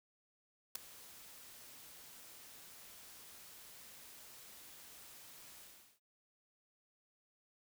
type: noise with ADSR envelope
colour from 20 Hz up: white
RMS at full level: -35 dBFS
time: 0.75-6 s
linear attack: 6 ms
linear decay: 4 ms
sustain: -21 dB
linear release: 390 ms
effects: none